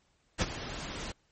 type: noise with ADSR envelope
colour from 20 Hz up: pink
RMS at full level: -26 dBFS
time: 0.38-1.12 s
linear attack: 40 ms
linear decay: 28 ms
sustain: -13 dB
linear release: 5 ms
effects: pink hiss -71 dBFS RMS until 1.31 s + MP3 32 kbps